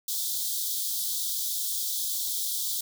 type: high-pass noise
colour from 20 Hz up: white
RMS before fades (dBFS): -30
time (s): 0.08-2.81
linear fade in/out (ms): 5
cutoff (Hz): 3300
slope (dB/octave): 96
effects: none